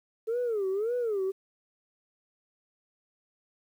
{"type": "tone with vibrato", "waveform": "sine", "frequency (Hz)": 432.1, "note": "A4", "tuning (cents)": -31, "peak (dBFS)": -25, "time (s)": [0.27, 1.32], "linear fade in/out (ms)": 20, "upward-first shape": "sine", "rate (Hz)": 1.8, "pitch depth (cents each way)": 230, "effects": ["tanh soft clip ceiling -24 dBFS", "10-bit"]}